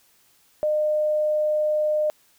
sine tone, 608 Hz, D#5, 40 cents flat, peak -19 dBFS, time 0.63-2.1 s, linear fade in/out 0 ms, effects white hiss -60 dBFS RMS until 2.38 s

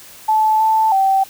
sine tone with pitch steps, 869 / 880 / 774 Hz, A5 / A5 / G5, -22 / 0 / -22 cents, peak -11 dBFS, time 0.28-1.24 s, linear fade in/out 10 ms, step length 320 ms, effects white hiss -40 dBFS RMS until 1.29 s

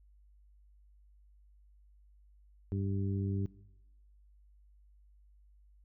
harmonic tone, 98.1 Hz, G2, 2 cents sharp, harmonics 1 / 2 / 3 / 4, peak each -32 / -38 / -42 / -44 dBFS, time 2.72-3.46 s, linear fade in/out 0 ms, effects noise-tail reverb RT60 0.9 s tail -20 dB re dry + added 50 Hz sine -59 dBFS peak until 5.84 s

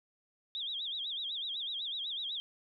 sine tone with vibrato, 3520 Hz, A7, in tune, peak -35 dBFS, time 0.55-2.4 s, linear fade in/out 0 ms, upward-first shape sine, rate 8 Hz, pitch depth 180 cents each way, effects none

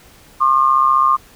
sine tone pair together, 1068.9 / 1204 Hz, C6 / D6, +37 / +43 cents, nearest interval major second, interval 206 cents, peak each -13 dBFS, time 0.4-1.17 s, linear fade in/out 20 ms, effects pink hiss -46 dBFS RMS until 1.35 s

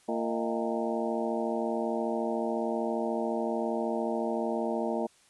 harmonic tone with a mistuned harmonic, 114.5 Hz, A#2, 31 cents flat, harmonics 2 / 3 / 4 / 5 / 6 / 7 / 8, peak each -33 / -35 / -35 / -34 / -38 / -39 / -40 dBFS, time 0.08-5.07 s, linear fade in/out 10 ms, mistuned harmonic 5, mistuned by +120 cents, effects white hiss -62 dBFS RMS until 5.29 s + resampled to 24000 Hz

